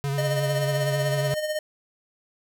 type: tone with vibrato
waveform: square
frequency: 139.6 Hz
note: C#3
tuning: 13 cents sharp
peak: -25 dBFS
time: 0.04-1.34 s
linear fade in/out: 0 ms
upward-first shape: sine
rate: 11 Hz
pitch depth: 34 cents each way
type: tone with tremolo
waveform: square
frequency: 612 Hz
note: D#5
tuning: 29 cents flat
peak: -24 dBFS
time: 0.18-1.59 s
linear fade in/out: 2 ms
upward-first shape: sine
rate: 16 Hz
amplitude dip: 55%
effects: none

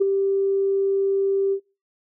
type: tone with ADSR envelope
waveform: sine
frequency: 392 Hz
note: G4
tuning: in tune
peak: -12 dBFS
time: 0-1.6 s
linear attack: 18 ms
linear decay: 10 ms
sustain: -6 dB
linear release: 76 ms
effects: noise-tail reverb RT60 0.3 s tail -21 dB re dry + tanh soft clip ceiling -8 dBFS

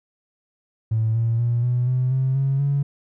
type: tone with pitch steps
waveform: triangle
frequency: 111 / 114.85 / 118.83 / 122.95 / 127.21 / 131.62 / 136.18 / 140.91 Hz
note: A2 / A#2 / A#2 / B2 / C3 / C3 / C#3 / C#3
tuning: +16 / -25 / +34 / -7 / -48 / +11 / -30 / +29 cents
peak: -14 dBFS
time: 0.91-2.83 s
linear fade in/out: 10 ms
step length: 240 ms
effects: tanh soft clip ceiling -15 dBFS

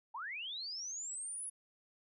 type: linear sweep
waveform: sine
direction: up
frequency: 825 to 10480 Hz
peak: -40 dBFS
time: 0.14-1.5 s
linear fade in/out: 10 ms
effects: none

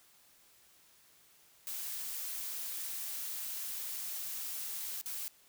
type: noise with dropouts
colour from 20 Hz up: blue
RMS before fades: -40 dBFS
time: 1.67-5.28 s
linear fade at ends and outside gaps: 0 ms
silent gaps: 5.013-5.059 s
effects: white hiss -64 dBFS RMS until 5.48 s

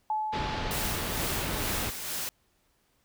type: tone with exponential decay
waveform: sine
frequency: 861 Hz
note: A5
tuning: 38 cents flat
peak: -25 dBFS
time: 0.1-1.76 s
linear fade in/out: 2 ms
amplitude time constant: 360 ms
type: low-pass noise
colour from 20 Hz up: pink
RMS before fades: -33 dBFS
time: 0.32-1.91 s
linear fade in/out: 20 ms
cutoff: 4500 Hz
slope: 24 dB/octave
type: noise with tremolo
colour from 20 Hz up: white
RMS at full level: -33 dBFS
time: 0.71-2.29 s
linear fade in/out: 0 ms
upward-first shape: sine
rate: 2.2 Hz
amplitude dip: 45%
effects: pink hiss -70 dBFS RMS until 3.04 s

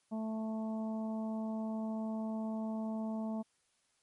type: harmonic tone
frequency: 220 Hz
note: A3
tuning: in tune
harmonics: 1 / 2 / 3 / 4 / 5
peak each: -35 / -51 / -44 / -49 / -56 dBFS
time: 0.11-3.43 s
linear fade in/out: 20 ms
effects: white hiss -75 dBFS RMS until 4.02 s + MP3 48 kbps

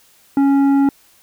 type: tone with tanh clipping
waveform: sine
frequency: 277.2 Hz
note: C#4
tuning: in tune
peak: -12 dBFS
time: 0.37-0.89 s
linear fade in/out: 2 ms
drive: 9 dB
effects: white hiss -52 dBFS RMS until 1.22 s

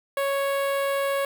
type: tone with notch filter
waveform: sawtooth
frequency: 554.4 Hz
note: C#5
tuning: in tune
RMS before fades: -25 dBFS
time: 0.17-1.25 s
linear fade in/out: 2 ms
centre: 5900 Hz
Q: 0.73
effects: none

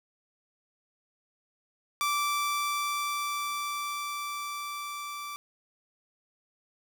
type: tone with level ramp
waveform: sawtooth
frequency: 1167 Hz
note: D6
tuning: 11 cents flat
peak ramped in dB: -22 to -33 dBFS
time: 2.01-5.36 s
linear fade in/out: 0 ms
effects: 9-bit

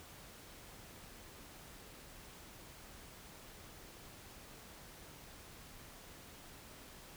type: silence
effects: pink hiss -55 dBFS RMS until 7.16 s

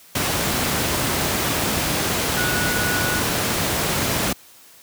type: tone in noise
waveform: sine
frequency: 1465 Hz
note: F#6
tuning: 18 cents flat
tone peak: -24 dBFS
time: 2.37-3.2 s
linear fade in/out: 5 ms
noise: pink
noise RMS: -21 dBFS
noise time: 0.15-4.33 s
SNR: -6 dB
effects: white hiss -48 dBFS RMS until 4.82 s + high-pass 80 Hz 12 dB/octave

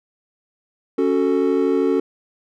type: chord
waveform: triangle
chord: F# minor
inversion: second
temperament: equal with one note detuned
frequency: 277.2 / 370 / 442.8 Hz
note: C#4 / F#4 / A4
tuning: 0 / 0 / +11 cents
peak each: -18 dBFS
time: 0.98-2 s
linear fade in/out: 5 ms
effects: none

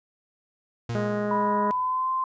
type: tone with exponential decay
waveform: 40% pulse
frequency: 117.2 Hz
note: A#2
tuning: 10 cents sharp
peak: -26 dBFS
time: 0.89-1.95 s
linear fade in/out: 5 ms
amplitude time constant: 230 ms
type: harmonic tone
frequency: 207.7 Hz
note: G#3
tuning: in tune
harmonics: 1 / 2 / 3 / 4 / 5 / 6 / 7 / 8 / 9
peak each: -28 / -30 / -30 / -43 / -40 / -40 / -40 / -47 / -45 dBFS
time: 0.95-1.71 s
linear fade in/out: 0 ms
type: tone with pitch glide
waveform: sine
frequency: 987.8 to 1041.1 Hz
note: B5 to C6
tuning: 0 to -9 cents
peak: -23 dBFS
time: 1.31-2.24 s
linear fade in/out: 2 ms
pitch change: +91 cents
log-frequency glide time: 1.61-2.11 s
effects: resampled to 16000 Hz

